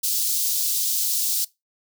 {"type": "high-pass noise", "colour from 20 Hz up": "white", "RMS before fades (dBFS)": -23, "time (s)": [0.03, 1.45], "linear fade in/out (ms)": 10, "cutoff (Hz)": 4000, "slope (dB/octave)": 24, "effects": ["noise-tail reverb RT60 0.2 s tail -21 dB re dry"]}